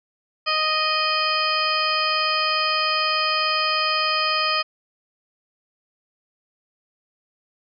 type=harmonic tone; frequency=622.3 Hz; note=D#5; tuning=in tune; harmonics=1 / 2 / 3 / 4 / 5 / 7 / 8; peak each=-30 / -23 / -31 / -26 / -28 / -30 / -26 dBFS; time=0.46-4.63 s; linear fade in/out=20 ms; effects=none